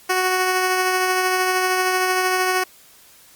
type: tone with tremolo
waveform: 10% pulse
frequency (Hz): 370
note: F#4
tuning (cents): 0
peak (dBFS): -8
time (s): 0.09-2.64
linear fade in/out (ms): 10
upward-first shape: triangle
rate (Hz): 13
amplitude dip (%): 30
effects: white hiss -49 dBFS RMS until 3.35 s + Opus 48 kbps